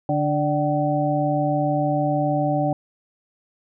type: harmonic tone with a mistuned harmonic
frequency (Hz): 146.83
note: D3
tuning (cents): 0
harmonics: 1 / 2 / 4 / 5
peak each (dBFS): -24 / -24 / -24 / -24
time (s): 0.09-2.73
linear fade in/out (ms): 2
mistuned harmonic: 5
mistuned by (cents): +61
effects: none